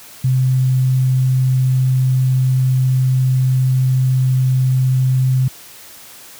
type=tone; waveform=sine; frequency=129.6 Hz; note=C3; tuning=16 cents flat; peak=-11 dBFS; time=0.24-5.48 s; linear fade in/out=5 ms; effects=white hiss -39 dBFS RMS until 6.39 s + high-pass 60 Hz 12 dB/octave